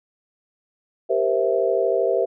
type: chord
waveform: sine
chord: C dominant seventh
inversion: second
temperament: equal with one note detuned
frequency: 392 / 470.5 / 523.3 / 659.3 Hz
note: G4 / Bb4 / C5 / E5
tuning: 0 / +16 / 0 / 0 cents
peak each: -23 dBFS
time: 1.09-2.26 s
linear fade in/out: 20 ms
effects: none